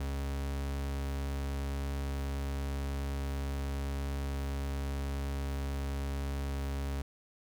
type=tone; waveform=40% pulse; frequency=69.3 Hz; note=C#2; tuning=in tune; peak=-32 dBFS; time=0-7.02 s; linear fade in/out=5 ms; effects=none